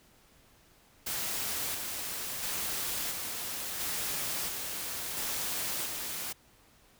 white noise with tremolo, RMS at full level -34 dBFS, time 1.06-6.33 s, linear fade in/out 10 ms, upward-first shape square, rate 0.73 Hz, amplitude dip 30%, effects pink hiss -62 dBFS RMS until 6.99 s

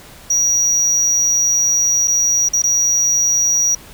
triangle tone with dropouts, 5770 Hz, F#8, 44 cents flat, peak -11 dBFS, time 0.3-3.75 s, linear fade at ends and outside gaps 5 ms, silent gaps 2.075-2.079 / 2.488-2.533 / 2.621-2.637 s, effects pink hiss -40 dBFS RMS until 3.93 s

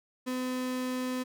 35% pulse tone, 254.1 Hz, B3, 49 cents sharp, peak -29 dBFS, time 0.26-1.24 s, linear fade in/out 20 ms, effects none

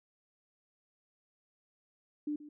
sine tone with echo, 297 Hz, D4, 20 cents sharp, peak -32 dBFS, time 2.27-2.36 s, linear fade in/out 5 ms, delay 130 ms, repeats 1, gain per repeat -15 dB, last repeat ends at 2.49 s, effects none

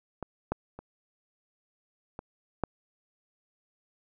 clicks, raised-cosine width 1 ms, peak -21 / -14 / -28 / -24 / -13 dBFS, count 5, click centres 0.227 / 0.52 / 0.79 / 2.191 / 2.637 s, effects none

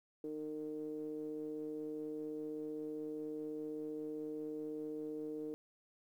triangle ring-modulated tone, 75.9 Hz, D#2, 42 cents flat, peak -35 dBFS, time 0.24-5.54 s, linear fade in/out 0 ms, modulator 382 Hz, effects 12-bit

